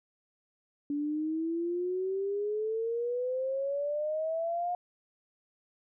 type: exponential sweep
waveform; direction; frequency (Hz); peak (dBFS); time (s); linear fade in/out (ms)
sine; up; 286.5 to 717; -29; 0.9-4.75; 2
effects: none